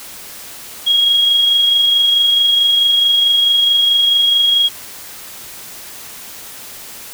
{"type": "tone with amplitude modulation", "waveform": "sine", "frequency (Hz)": 3289, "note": "G#7", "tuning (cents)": -18, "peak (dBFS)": -8, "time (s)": [0.86, 4.69], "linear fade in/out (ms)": 20, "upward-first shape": "sine", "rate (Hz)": 24.6, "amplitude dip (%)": 30, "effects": ["white hiss -33 dBFS RMS until 7.13 s"]}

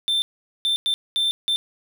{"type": "tone bursts at uneven times", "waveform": "triangle", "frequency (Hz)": 3562, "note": "A7", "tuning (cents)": 21, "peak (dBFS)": -17, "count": 5, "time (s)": [[0.08, 0.22], [0.65, 0.76], [0.86, 0.94], [1.16, 1.31], [1.48, 1.56]], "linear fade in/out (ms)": 0, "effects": []}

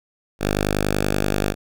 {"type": "tone", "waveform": "5% pulse", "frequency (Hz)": 50.4, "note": "G1", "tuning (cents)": 49, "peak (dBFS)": -8, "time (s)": [0.39, 1.55], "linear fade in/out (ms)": 50, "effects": []}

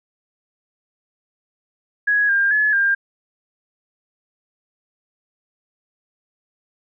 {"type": "tone with pitch steps", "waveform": "sine", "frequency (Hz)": [1668, 1602, 1708, 1600], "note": ["G#6", "G6", "G#6", "G6"], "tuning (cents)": [7, 37, 48, 35], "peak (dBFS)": -14, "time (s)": [2.07, 2.95], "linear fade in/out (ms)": 10, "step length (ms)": 220, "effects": []}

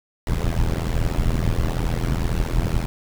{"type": "noise with amplitude modulation", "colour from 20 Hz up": "brown", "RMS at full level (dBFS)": -17, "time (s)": [0.27, 2.86], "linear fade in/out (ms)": 0, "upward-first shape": "sine", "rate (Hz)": 82.2, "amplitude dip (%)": 100, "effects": []}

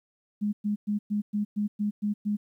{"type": "tone bursts", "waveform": "sine", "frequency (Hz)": 207.7, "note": "G#3", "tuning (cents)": 0, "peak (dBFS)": -24, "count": 9, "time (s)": [0.41, 2.37], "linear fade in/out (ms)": 20, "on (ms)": 120, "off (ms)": 110, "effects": ["11-bit"]}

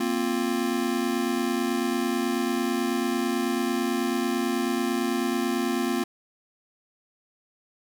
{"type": "chord", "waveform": "square", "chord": "Bb suspended second", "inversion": "none", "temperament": "just", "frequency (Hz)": [233.1, 262.2, 349.6], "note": ["Bb3", "C4", "F4"], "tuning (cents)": [0, 4, 2], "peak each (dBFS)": -29, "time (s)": [0, 6.04], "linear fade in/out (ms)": 5, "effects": []}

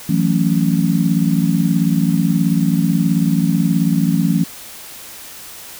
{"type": "chord", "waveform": "sine", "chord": "F# minor seventh", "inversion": "third", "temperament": "just", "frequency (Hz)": [166.5, 185, 222, 277.5], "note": ["E3", "F#3", "A3", "C#4"], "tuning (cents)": [18, 0, 16, 2], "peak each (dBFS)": [-16, -18, -19, -20], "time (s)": [0.09, 4.44], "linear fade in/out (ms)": 5, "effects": ["white hiss -35 dBFS RMS until 5.79 s"]}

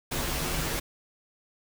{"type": "noise with comb filter", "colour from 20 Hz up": "pink", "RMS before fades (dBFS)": -30, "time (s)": [0.11, 0.8], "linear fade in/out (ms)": 10, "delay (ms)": 10, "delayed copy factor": -0.75, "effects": []}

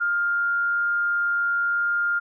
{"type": "tone with frequency modulation", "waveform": "sine", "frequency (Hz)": 1403, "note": "F6", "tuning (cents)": 8, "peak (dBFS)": -20, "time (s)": [0, 2.2], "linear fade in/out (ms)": 20, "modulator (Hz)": 105, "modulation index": 0.22, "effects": []}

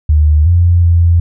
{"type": "tone with pitch steps", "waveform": "sine", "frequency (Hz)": [75.9, 86.9, 85.2], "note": ["D#2", "F2", "F2"], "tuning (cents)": [-42, -8, -42], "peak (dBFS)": -5, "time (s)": [0.09, 1.2], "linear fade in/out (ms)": 5, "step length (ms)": 370, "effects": []}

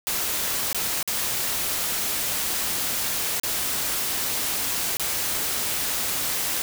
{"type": "noise with dropouts", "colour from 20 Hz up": "white", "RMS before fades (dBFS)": -26, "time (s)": [0.07, 6.62], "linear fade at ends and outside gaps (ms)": 0, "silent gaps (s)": [[0.729, 0.746], [1.028, 1.076], [3.398, 3.434], [4.97, 4.997]], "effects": []}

